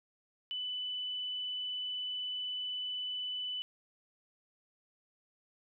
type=tone; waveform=sine; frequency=2992 Hz; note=F#7; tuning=19 cents sharp; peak=-35 dBFS; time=0.51-3.62 s; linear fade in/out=0 ms; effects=none